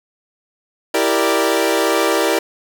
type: chord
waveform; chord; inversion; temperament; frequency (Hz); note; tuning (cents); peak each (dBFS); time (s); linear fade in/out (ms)
sawtooth; E half-diminished seventh; none; equal; 329.6 / 392 / 466.2 / 587.3; E4 / G4 / Bb4 / D5; 0 / 0 / 0 / 0; -16; 0.94-2.39; 5
effects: none